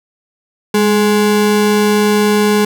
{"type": "ring-modulated tone", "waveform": "square", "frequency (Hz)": 313.6, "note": "D#4", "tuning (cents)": 14, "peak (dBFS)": -7, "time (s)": [0.74, 2.65], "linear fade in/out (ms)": 5, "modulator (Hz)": 108, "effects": []}